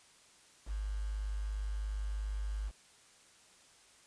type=tone with quantisation; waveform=sine; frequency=51.4 Hz; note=G#1; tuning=17 cents flat; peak=-34 dBFS; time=0.66-2.72 s; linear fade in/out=50 ms; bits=9; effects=white hiss -62 dBFS RMS until 4.06 s + resampled to 22050 Hz